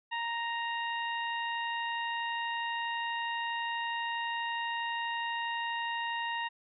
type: tone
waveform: 20% pulse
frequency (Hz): 932.3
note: A#5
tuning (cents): 0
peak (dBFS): -27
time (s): 0.11-6.49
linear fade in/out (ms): 20
effects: resampled to 11025 Hz